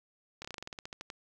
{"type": "slowing click train", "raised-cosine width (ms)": 0.2, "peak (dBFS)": -24, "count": 14, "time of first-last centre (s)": [0.42, 1.102], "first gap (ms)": 26, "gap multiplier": 1.11, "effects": ["9-bit"]}